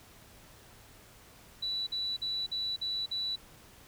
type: tone bursts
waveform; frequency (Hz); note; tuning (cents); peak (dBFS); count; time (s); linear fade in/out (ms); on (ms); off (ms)
sine; 3951; B7; 0; -31; 6; 1.62-3.36; 10; 250; 48
effects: added 107 Hz sine -66 dBFS peak until 3.87 s + pink hiss -56 dBFS RMS until 3.87 s